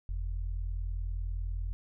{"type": "tone pair together", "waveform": "sine", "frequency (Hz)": [45.08, 85.1], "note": ["F#1", "F2"], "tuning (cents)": [-44, -44], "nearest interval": "major seventh", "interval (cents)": 1100, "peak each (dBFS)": [-32, -39], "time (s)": [0.09, 1.73], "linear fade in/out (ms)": 0, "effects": []}